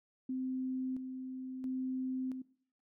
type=tone with tremolo; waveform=sine; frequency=258.9 Hz; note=C4; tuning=18 cents flat; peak=-34 dBFS; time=0.29-2.42 s; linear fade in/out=5 ms; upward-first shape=square; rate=0.74 Hz; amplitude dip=50%; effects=noise-tail reverb RT60 0.6 s tail -20 dB re dry